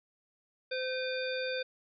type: harmonic tone with a mistuned harmonic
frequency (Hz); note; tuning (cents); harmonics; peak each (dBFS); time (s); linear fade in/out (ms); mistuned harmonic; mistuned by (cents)
514; C5; -31; 1 / 3 / 5 / 7 / 9; -34 / -39 / -41 / -42 / -44; 0.71-1.63; 10; 5; -95
effects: none